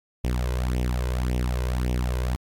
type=tone with flanger; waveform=sawtooth; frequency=61.9 Hz; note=B1; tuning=5 cents sharp; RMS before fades=-25 dBFS; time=0.24-2.36 s; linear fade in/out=0 ms; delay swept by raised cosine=0.33 to 2.03 ms; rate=1.8 Hz; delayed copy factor=+0.75; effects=AAC 64 kbps